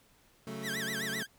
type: chord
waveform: 25% pulse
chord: F# minor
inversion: second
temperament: equal with one note detuned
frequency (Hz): 138.59 / 186.61 / 220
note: C#3 / F#3 / A3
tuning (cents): 0 / +15 / 0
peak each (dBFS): -41 / -41 / -37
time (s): 0.47-1.23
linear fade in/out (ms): 2
type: tone with vibrato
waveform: sawtooth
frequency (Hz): 1760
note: A6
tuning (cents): 0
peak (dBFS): -31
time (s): 0.62-1.27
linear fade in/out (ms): 50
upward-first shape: sine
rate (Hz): 7.7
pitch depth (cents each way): 220
effects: pink hiss -65 dBFS RMS until 1.38 s